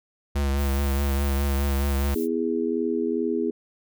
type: tone with vibrato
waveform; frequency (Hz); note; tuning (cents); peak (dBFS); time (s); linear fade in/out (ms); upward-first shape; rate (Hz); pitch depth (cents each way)
square; 69.7; C#2; +10; -22; 0.35-2.15; 10; triangle; 4.8; 45
type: noise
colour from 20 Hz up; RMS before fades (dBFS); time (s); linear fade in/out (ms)
violet; -39; 0.56-2.28; 50
type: harmonic tone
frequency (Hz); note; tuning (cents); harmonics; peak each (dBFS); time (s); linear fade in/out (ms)
82.41; E2; 0; 3 / 4 / 5; -27 / -27 / -26; 2.15-3.51; 10
effects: none